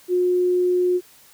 sine tone, 360 Hz, F#4, 47 cents flat, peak -16 dBFS, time 0.08-1.01 s, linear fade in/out 50 ms, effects white hiss -51 dBFS RMS until 1.33 s

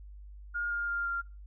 sine tone with pitch steps, 1421 / 1410.4 / 1399.8 / 1389.3 Hz, F6 / F6 / F6 / F6, +30 / +17 / +4 / -9 cents, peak -30 dBFS, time 0.54-1.22 s, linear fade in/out 20 ms, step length 170 ms, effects noise-tail reverb RT60 0.3 s tail -24 dB re dry + added 50 Hz sine -45 dBFS peak until 1.46 s

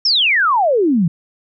sine exponential sweep, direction down, 5588 to 155.56 Hz, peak -11 dBFS, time 0.05-1.08 s, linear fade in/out 5 ms, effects none

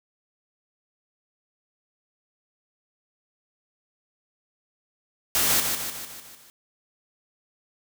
white noise with echo, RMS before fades -22 dBFS, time 5.35-5.6 s, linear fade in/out 0 ms, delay 150 ms, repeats 6, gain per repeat -5 dB, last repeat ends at 6.5 s, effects none

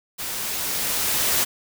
white noise with level ramp, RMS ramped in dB -30 to -20 dBFS, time 0.18-1.45 s, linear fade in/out 20 ms, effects none

